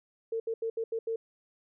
sine tone bursts at uneven times, 452.5 Hz, A4, 48 cents sharp, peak -29 dBFS, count 6, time 0.32-0.4 / 0.47-0.54 / 0.62-0.7 / 0.77-0.84 / 0.92-0.99 / 1.07-1.16 s, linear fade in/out 5 ms, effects none

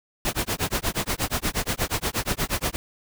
pink noise with tremolo, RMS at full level -23 dBFS, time 0.25-2.76 s, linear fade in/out 0 ms, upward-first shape sine, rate 8.4 Hz, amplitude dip 100%, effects none

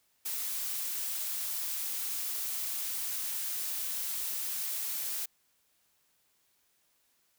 blue noise, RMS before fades -35 dBFS, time 0.25-5.26 s, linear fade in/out 10 ms, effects white hiss -72 dBFS RMS until 7.38 s

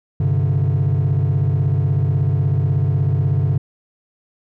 triangle chord, G suspended fourth, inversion none, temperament just, 98 / 130.67 / 147 Hz, G2 / C3 / D3, 0 / -2 / +2 cents, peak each -16 dBFS, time 0.2-3.58 s, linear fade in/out 5 ms, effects tanh soft clip ceiling -8 dBFS

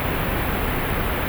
pink band-stop noise, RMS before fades -23 dBFS, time 0-1.28 s, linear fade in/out 0 ms, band 2800 to 14000 Hz, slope 24 dB/octave, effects none

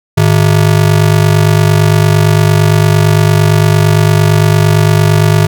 square ring-modulated tone, 130.81 Hz, C3, in tune, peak -3 dBFS, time 0.17-5.47 s, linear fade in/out 10 ms, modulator 24.4 Hz, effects none

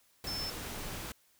sine tone in noise, 5290 Hz, E8, 5 cents sharp, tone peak -36 dBFS, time 0.27-0.5 s, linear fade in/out 2 ms, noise pink, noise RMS -41 dBFS, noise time 0.24-1.12 s, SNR +2 dB, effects white hiss -68 dBFS RMS until 1.39 s

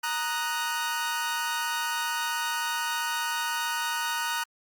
sawtooth chord, D# minor, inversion second, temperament equal, 932.3 / 1244.5 / 1480 Hz, A#5 / D#6 / F#6, 0 / 0 / 0 cents, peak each -27 / -31 / -28 dBFS, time 0.03-4.44 s, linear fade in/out 10 ms, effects Opus 48 kbps

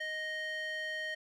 square tone with band-pass filter, 622.3 Hz, D#5, in tune, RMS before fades -38 dBFS, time 0-1.15 s, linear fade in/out 10 ms, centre 2200 Hz, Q 3, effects none

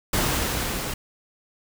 pink noise with level ramp, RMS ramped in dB -22 to -30 dBFS, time 0.13-0.94 s, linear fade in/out 5 ms, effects none

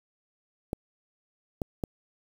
clicks, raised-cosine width 2 ms, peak -16 dBFS, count 3, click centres 0.731 / 1.618 / 1.838 s, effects 7-bit

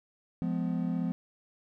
triangle chord, F diminished, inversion none, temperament just, 174.61 / 209.5 / 251.4 Hz, F3 / Ab3 / Cb4, 0 / +15 / +31 cents, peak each -29 / -34 / -31 dBFS, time 0.42-1.12 s, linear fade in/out 0 ms, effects none

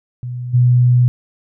sine tone with level steps, 123.47 Hz, B2, in tune, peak -22 / -8 dBFS, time 0.23-1.08 s, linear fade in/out 0 ms, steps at 0.53 s, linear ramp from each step 20 ms, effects none

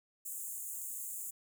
pink high-pass noise, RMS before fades -42 dBFS, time 0.25-1.31 s, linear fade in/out 10 ms, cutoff 6800 Hz, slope 96 dB/octave, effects none

